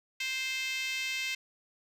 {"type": "tone with high-pass filter", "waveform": "5% pulse", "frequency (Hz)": 523.3, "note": "C5", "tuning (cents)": 0, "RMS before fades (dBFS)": -34, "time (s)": [0.2, 1.35], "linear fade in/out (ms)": 5, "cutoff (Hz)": 2300, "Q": 4.3, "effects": ["resampled to 32000 Hz"]}